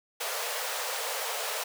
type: high-pass noise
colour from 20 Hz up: pink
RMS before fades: -33 dBFS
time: 0.2-1.64 s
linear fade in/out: 10 ms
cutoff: 440 Hz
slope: 96 dB/octave
effects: none